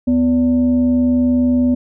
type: tone with frequency modulation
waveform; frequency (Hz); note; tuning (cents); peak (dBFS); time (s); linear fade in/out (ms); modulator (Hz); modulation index
sine; 249.4; B3; +17; -11; 0.07-1.75; 10; 325; 0.38
effects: none